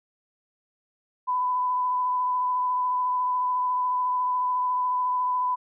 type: tone with vibrato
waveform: sine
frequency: 1000 Hz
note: B5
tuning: 21 cents sharp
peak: -22 dBFS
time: 1.27-5.56 s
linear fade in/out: 20 ms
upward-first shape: triangle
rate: 14 Hz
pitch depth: 16 cents each way
effects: none